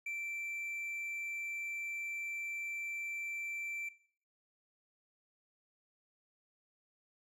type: tone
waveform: triangle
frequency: 2341 Hz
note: D7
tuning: 6 cents flat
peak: -36 dBFS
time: 0.06-3.89 s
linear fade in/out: 5 ms
effects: noise-tail reverb RT60 0.6 s tail -19 dB re dry